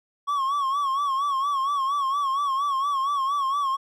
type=tone with vibrato; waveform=triangle; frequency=1108.7 Hz; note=C#6; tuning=in tune; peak=-20 dBFS; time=0.27-3.77 s; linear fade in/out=20 ms; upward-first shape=sine; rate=4.3 Hz; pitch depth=84 cents each way; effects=none